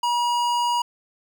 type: tone with notch filter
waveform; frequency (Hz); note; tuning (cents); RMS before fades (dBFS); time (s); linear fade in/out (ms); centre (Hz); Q
square; 960; B5; -49; -22; 0.03-0.82; 5; 12000; 0.83
effects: none